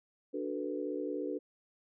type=chord; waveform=sine; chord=B minor seventh; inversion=first; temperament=equal; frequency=293.7 / 370 / 440 / 493.9 Hz; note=D4 / F#4 / A4 / B4; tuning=0 / 0 / 0 / 0 cents; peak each=-38 / -40 / -40 / -40 dBFS; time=0.33-1.39 s; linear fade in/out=20 ms; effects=none